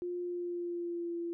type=tone with pitch glide; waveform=sine; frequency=353.8 to 341 Hz; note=F4 to F4; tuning=+23 to -41 cents; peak=-34 dBFS; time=0.02-1.33 s; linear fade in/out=0 ms; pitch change=-64 cents; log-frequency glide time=0.21-1.17 s; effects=none